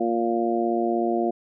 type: harmonic tone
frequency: 116.54 Hz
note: A#2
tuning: in tune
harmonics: 2 / 3 / 4 / 5 / 6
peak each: -27 / -24 / -32 / -32 / -26 dBFS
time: 0-1.31 s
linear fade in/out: 10 ms
effects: none